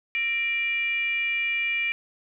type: tone with frequency modulation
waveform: sine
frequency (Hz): 2363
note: D7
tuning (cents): +10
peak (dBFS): -23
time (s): 0.15-1.92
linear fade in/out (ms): 0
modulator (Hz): 515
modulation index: 0.55
effects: none